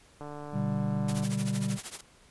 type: click train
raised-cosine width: 1 ms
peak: -28 dBFS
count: 152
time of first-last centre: 0.21-1.237 s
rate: 147 Hz
type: chord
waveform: triangle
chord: G major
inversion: first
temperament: just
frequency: 122.5 / 147 / 196 Hz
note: B2 / D3 / G3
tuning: -14 / +2 / 0 cents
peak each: -31 / -32 / -28 dBFS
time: 0.52-1.79 s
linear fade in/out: 50 ms
type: noise with tremolo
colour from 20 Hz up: white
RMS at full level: -36 dBFS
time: 1.08-2.01 s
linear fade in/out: 5 ms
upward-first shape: triangle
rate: 13 Hz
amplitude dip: 95%
effects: pink hiss -59 dBFS RMS until 2.3 s + resampled to 24000 Hz